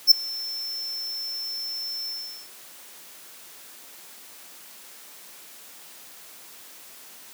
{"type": "tone with ADSR envelope", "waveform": "square", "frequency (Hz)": 5340, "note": "E8", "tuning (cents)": 22, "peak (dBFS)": -7, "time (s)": [0.07, 2.5], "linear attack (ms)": 44, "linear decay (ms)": 4, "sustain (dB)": -23, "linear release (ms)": 420, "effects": ["white hiss -46 dBFS RMS until 7.33 s", "high-pass 200 Hz 12 dB/octave"]}